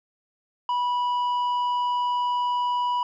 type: tone with tanh clipping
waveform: sine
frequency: 980 Hz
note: B5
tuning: 14 cents flat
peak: -23 dBFS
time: 0.69-3.03 s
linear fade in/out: 2 ms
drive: 6 dB
effects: none